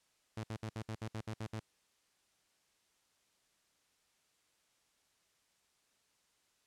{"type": "tone bursts", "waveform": "sawtooth", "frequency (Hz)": 110, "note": "A2", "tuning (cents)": 0, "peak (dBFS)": -35, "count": 10, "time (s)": [0.37, 1.598], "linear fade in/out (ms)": 5, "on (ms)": 67, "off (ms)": 62, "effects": ["white hiss -75 dBFS RMS until 6.66 s", "low-pass 9000 Hz 12 dB/octave"]}